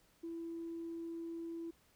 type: tone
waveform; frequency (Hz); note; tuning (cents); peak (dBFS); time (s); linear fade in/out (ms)
sine; 333.1; E4; +18; -40; 0.23-1.71; 10
effects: tanh soft clip ceiling -36 dBFS + pink hiss -70 dBFS RMS until 1.95 s